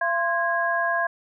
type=tone cluster; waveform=sine; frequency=681 / 1046 / 1645 Hz; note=F5 / C6 / G#6; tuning=-44 / -1 / -17 cents; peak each=-25 / -27 / -24 dBFS; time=0.01-1.07 s; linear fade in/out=5 ms; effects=none